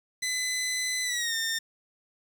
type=tone with pitch glide; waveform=15% pulse; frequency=2014 to 1815.1 Hz; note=B6 to A#6; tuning=+33 to -47 cents; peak=-21 dBFS; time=0.22-1.59 s; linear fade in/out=10 ms; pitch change=-180 cents; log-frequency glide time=1.03-1.35 s; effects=8-bit